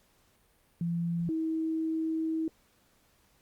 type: tone pair in turn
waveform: sine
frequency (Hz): 170 / 320.9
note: F3 / E4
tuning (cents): -46 / -46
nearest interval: major seventh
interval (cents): 1100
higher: second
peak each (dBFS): -28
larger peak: neither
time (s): 0.81-1.29 / 1.29-2.48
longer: second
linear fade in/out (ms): 2
effects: pink hiss -67 dBFS RMS until 3.41 s + Opus 48 kbps